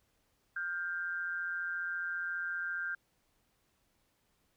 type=tone pair together; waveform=sine; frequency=1408.3 / 1583 Hz; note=F6 / G6; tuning=+14 / +17 cents; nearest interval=major second; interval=203 cents; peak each=-38 / -36 dBFS; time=0.56-2.95 s; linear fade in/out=5 ms; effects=pink hiss -75 dBFS RMS until 4.56 s